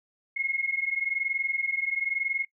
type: tone pair together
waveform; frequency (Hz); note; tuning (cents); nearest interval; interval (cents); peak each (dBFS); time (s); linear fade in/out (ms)
sine; 2148 / 2169; C7 / C#7; +45 / -38; unison; 17; -30 / -28; 0.36-2.45; 10
effects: noise-tail reverb RT60 0.1 s tail -20 dB re dry